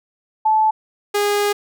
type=tone pair in turn; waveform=sine / sawtooth; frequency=870 / 410.6 Hz; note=A5 / G#4; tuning=-20 / -20 cents; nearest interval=octave + minor second; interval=1300 cents; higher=first; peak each=-12 dBFS; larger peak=neither; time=0.45-0.71 / 1.14-1.53 s; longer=second; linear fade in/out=10 ms; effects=none